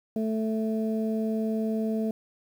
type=harmonic tone; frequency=220 Hz; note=A3; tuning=in tune; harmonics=1 / 2 / 3; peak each=-26 / -32 / -36 dBFS; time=0.16-2.11 s; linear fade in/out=2 ms; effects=9-bit